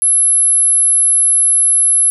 sine tone, 11010 Hz, F9, 26 cents flat, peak -8 dBFS, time 0.02-2.1 s, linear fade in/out 0 ms, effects none

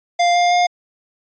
square tone with pitch steps, 698.5 / 704.2 / 709.9 Hz, F5 / F5 / F5, 0 / +14 / +28 cents, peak -13 dBFS, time 0.19-0.67 s, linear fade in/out 10 ms, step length 160 ms, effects resampled to 16000 Hz

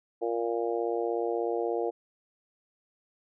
harmonic tone, 116.54 Hz, A#2, in tune, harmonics 3 / 4 / 5 / 6 / 7, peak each -32 / -30 / -37 / -35 / -40 dBFS, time 0.21-1.91 s, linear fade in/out 20 ms, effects none

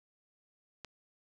click, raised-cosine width 0.2 ms, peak -26 dBFS, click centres 0.847 s, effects none

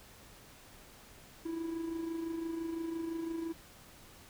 triangle tone with amplitude modulation, 329.6 Hz, E4, in tune, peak -31 dBFS, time 1.45-3.53 s, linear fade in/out 10 ms, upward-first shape sine, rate 25.9 Hz, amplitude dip 50%, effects pink hiss -56 dBFS RMS until 4.29 s

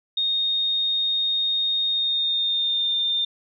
sine tone with pitch glide, 3700 to 3611 Hz, A#7 to A7, -14 to +44 cents, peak -20 dBFS, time 0.17-3.25 s, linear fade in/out 5 ms, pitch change -42 cents, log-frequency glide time 1.89-2.96 s, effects none

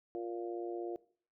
harmonic tone, 116.6 Hz, A#2, 1 cent sharp, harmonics 3 / 4 / 5 / 6, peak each -38 / -44 / -49 / -46 dBFS, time 0.15-0.96 s, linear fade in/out 0 ms, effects noise-tail reverb RT60 0.5 s tail -20 dB re dry

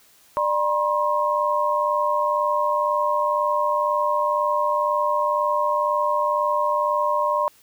sine tone cluster, 596 / 964 / 1066 Hz, D5 / B5 / C6, +25 / -42 / +32 cents, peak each -23 dBFS, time 0.37-7.48 s, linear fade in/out 0 ms, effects white hiss -55 dBFS RMS until 7.62 s

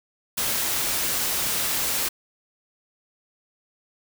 white noise, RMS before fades -25 dBFS, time 0.37-2.09 s, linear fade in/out 10 ms, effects none

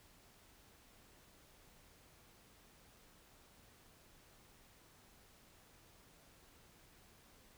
silence, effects pink hiss -65 dBFS RMS until 7.57 s

